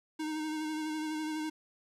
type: tone with vibrato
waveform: square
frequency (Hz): 310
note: D#4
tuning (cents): -6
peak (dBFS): -34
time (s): 0.19-1.5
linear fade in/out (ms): 10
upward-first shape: sine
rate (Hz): 12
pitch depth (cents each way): 26
effects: low-pass 10000 Hz 12 dB/octave + 11-bit